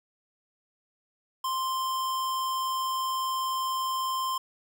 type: tone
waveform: square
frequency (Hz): 1046.5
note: C6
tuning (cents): 0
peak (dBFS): -28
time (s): 1.44-4.38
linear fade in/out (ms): 5
effects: none